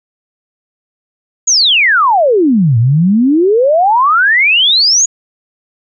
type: exponential two-way sweep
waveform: sine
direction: down then up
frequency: 6920 to 110 to 6920 Hz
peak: -6 dBFS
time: 1.47-5.06 s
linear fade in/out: 10 ms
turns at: 2.78 s
effects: none